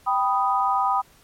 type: chord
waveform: sine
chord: G augmented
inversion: none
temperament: equal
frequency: 784 / 987.8 / 1244.5 Hz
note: G5 / B5 / D#6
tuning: 0 / 0 / 0 cents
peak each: -23 dBFS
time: 0.06-1.02 s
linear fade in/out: 20 ms
effects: pink hiss -55 dBFS RMS until 1.23 s + MP3 64 kbps